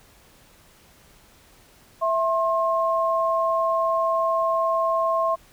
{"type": "tone pair together", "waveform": "sine", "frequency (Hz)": [659.3, 1068.1], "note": ["E5", "C6"], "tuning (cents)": [0, 35], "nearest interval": "minor sixth", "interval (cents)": 835, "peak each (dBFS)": -22, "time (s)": [2.01, 5.36], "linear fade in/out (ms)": 20, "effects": ["pink hiss -54 dBFS RMS until 5.52 s"]}